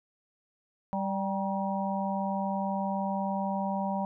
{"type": "harmonic tone with a mistuned harmonic", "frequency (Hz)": 196, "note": "G3", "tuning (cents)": 0, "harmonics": [1, 3, 4, 5], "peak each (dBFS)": [-31, -36, -34, -35], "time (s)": [0.93, 4.05], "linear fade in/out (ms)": 0, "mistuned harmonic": 5, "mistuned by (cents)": -48, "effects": []}